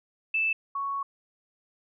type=tone pair in turn; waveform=sine; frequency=2637 / 1111.1 Hz; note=E7 / C#6; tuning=0 / +4 cents; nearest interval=octave + minor third; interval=1496 cents; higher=first; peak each=-23 / -28 dBFS; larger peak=first; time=0.34-0.53 / 0.75-1.03 s; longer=second; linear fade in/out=5 ms; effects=none